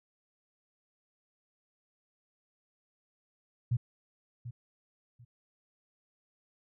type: tone with echo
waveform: sine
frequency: 120 Hz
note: B2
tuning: 49 cents flat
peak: -25 dBFS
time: 3.71-3.77 s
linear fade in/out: 10 ms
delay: 740 ms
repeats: 2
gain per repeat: -13 dB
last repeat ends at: 5.25 s
effects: none